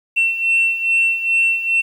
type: beating tone pair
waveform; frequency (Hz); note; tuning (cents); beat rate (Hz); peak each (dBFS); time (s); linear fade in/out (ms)
sine; 2700 / 2702.4; E7 / E7; +41 / +42; 2.4; -19 / -14; 0.16-1.82; 20
effects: tanh soft clip ceiling -9 dBFS + 8-bit